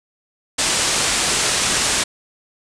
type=low-pass noise; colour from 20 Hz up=white; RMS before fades=-19 dBFS; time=0.58-2.04 s; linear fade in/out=10 ms; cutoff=9200 Hz; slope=48 dB/octave; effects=none